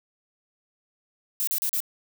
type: noise bursts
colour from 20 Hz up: violet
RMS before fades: -26 dBFS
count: 4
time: 1.4-1.803 s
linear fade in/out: 0 ms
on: 73 ms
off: 37 ms
effects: none